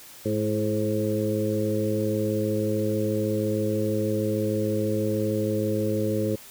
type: harmonic tone with a mistuned harmonic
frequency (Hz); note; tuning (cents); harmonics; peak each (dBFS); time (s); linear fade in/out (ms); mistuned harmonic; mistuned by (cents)
106.3; G#2; +41; 1 / 2 / 3 / 4 / 5; -29 / -29 / -29 / -29 / -29; 0.25-6.36; 10; 3; +39
effects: white hiss -46 dBFS RMS until 6.5 s